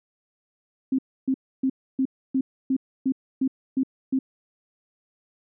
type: tone bursts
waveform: sine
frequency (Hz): 264.4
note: C4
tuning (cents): +18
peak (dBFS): -19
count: 10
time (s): 0.92-4.19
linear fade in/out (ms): 5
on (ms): 66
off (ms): 290
effects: none